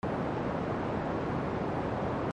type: band-pass noise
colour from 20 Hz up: pink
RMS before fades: -32 dBFS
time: 0.03-2.31 s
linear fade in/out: 0 ms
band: 120 to 1000 Hz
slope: 12 dB/octave
effects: MP3 48 kbps